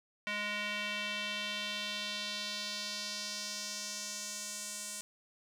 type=tone with band-pass filter sweep; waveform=square; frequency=207.7 Hz; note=G#3; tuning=in tune; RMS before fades=-39 dBFS; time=0.27-5.01 s; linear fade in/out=0 ms; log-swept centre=2300 to 8100 Hz; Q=2.1; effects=none